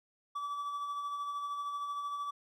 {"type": "tone with tremolo", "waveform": "triangle", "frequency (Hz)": 1152, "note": "D6", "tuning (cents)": -34, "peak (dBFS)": -32, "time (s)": [0.35, 2.31], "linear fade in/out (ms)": 10, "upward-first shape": "sine", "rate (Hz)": 13, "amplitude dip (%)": 35, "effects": []}